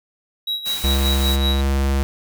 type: tone with tremolo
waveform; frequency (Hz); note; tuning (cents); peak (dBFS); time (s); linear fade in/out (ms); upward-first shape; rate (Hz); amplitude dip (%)
triangle; 3862; B7; -39; -18; 0.47-1.61; 5; sine; 5.2; 75
type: noise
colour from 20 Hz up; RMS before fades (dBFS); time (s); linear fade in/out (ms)
white; -30; 0.65-1.37; 20
type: tone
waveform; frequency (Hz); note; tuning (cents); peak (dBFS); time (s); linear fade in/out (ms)
square; 68.3; C#2; -25; -17; 0.84-2.03; 0
effects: none